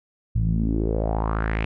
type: tone with low-pass filter sweep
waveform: sawtooth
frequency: 54.5 Hz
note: A1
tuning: 16 cents flat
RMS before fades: -23 dBFS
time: 0.35-1.65 s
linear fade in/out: 5 ms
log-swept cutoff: 120 to 2600 Hz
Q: 4
effects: none